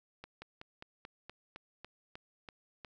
slowing click train, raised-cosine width 0.3 ms, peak -30 dBFS, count 11, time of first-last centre 0.24-2.848 s, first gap 180 ms, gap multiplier 1.08, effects none

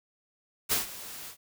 white noise with ADSR envelope, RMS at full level -25 dBFS, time 0.69-1.37 s, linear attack 29 ms, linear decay 140 ms, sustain -17 dB, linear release 91 ms, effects none

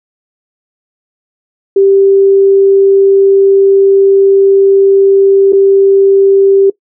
sine tone with dropouts, 392 Hz, G4, in tune, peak -3 dBFS, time 1.76-6.7 s, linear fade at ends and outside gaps 5 ms, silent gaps 5.524-5.53 s, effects noise-tail reverb RT60 0.1 s tail -20 dB re dry

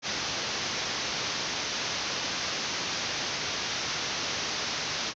white low-pass noise, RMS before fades -32 dBFS, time 0.02-5.14 s, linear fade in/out 50 ms, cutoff 6300 Hz, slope 96 dB/octave, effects high-pass 80 Hz 12 dB/octave

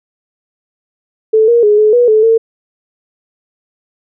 sine tone with pitch steps, 438.1 / 471.6 / 417.9 / 427.7 / 485.1 / 433.2 / 452.1 Hz, A4 / A#4 / G#4 / A4 / B4 / A4 / A4, -7 / +20 / +11 / -49 / -31 / -27 / +47 cents, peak -5 dBFS, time 1.33-2.38 s, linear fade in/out 10 ms, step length 150 ms, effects none

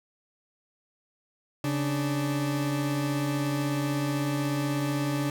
40% pulse tone pair together, 138.7 / 293.6 Hz, C#3 / D4, +1 / 0 cents, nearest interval octave + minor second, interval 1299 cents, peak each -28 dBFS, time 1.64-5.3 s, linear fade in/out 2 ms, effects none

